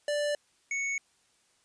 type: tone pair in turn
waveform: square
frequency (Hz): 587.3 / 2217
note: D5 / C#7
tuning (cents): 0 / 0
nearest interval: octave + major seventh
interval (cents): 2300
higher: second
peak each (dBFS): -28 / -30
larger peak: first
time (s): 0.08-0.35 / 0.71-0.98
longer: neither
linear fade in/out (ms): 2
effects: white hiss -68 dBFS RMS until 1.64 s + resampled to 22050 Hz